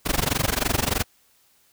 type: noise with amplitude modulation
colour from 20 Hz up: pink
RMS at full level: -20 dBFS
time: 0.05-1.04 s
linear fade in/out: 20 ms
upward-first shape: sine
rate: 23.2 Hz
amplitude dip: 95%
effects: white hiss -61 dBFS RMS until 1.72 s